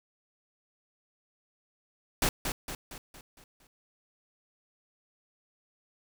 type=noise with echo; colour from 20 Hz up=pink; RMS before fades=-26 dBFS; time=2.22-2.29 s; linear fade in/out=2 ms; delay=230 ms; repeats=6; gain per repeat=-6 dB; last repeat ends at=3.67 s; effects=none